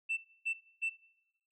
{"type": "tone bursts", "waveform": "sine", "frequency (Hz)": 2671, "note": "E7", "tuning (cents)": 22, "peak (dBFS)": -29, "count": 3, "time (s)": [0.09, 0.899], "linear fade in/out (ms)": 20, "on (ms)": 83, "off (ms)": 280, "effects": ["noise-tail reverb RT60 1.0 s tail -23 dB re dry", "tanh soft clip ceiling -28 dBFS"]}